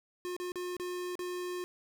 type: tone with dropouts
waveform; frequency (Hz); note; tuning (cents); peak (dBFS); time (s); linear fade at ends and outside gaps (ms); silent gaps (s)
square; 358.7; F4; +46; -36; 0.25-1.64; 0; 0.365-0.4 / 0.519-0.557 / 0.767-0.798 / 1.154-1.192
effects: none